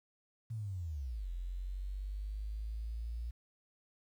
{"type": "linear two-way sweep", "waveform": "sine", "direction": "down then up", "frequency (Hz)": [116.54, 43.26, 58.6], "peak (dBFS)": -37, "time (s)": [0.5, 3.31], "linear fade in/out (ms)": 10, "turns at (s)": 1.29, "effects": ["11-bit"]}